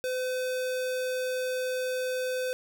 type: tone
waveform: square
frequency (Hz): 509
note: C5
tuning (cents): -48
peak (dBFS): -29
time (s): 0.04-2.53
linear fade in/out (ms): 0
effects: none